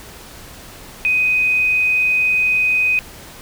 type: tone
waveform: sine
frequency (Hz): 2504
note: D#7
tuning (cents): +10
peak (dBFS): -13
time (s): 1.05-2.99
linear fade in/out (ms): 0
effects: pink hiss -38 dBFS RMS until 3.41 s